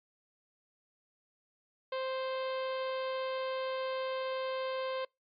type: harmonic tone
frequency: 523.3 Hz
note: C5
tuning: in tune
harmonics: 1 / 2 / 3 / 4 / 5 / 6 / 7 / 8 / 9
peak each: -34 / -40 / -47 / -49 / -50 / -49 / -53 / -53 / -58 dBFS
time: 1.92-5.05 s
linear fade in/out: 5 ms
effects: noise-tail reverb RT60 0.2 s tail -26 dB re dry + MP3 32 kbps